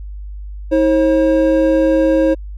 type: tone pair together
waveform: triangle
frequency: 320 / 537 Hz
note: D#4 / C5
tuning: +49 / +45 cents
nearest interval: major sixth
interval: 896 cents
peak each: -11 dBFS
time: 0.71-2.35 s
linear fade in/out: 20 ms
effects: added 50 Hz sine -26 dBFS peak until 2.57 s